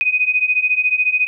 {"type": "beating tone pair", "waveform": "sine", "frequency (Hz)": [2489, 2503], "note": ["D#7", "D#7"], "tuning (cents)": [0, 10], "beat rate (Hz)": 14, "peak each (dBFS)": [-18, -16], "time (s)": [0.01, 1.27], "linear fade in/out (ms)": 0, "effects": []}